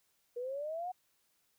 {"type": "exponential sweep", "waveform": "sine", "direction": "up", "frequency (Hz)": [474.4, 747], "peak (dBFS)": -36, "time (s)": [0.36, 0.92], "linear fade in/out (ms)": 10, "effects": ["white hiss -75 dBFS RMS until 1.58 s"]}